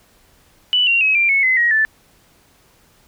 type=tone with pitch steps; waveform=sine; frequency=2971 / 2756 / 2557 / 2372 / 2200 / 2041 / 1893.4 / 1756.4 Hz; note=F#7 / F7 / D#7 / D7 / C#7 / C7 / A#6 / A6; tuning=+6 / -24 / +47 / +17 / -14 / -44 / +26 / -4 cents; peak=-12 dBFS; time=0.73-1.85 s; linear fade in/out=0 ms; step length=140 ms; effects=pink hiss -54 dBFS RMS until 3.07 s